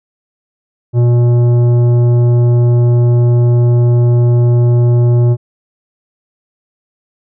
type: tone with tanh clipping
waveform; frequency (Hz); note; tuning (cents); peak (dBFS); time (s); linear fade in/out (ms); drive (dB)
sine; 120.4; B2; -44; -8; 0.93-5.37; 50; 11
effects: none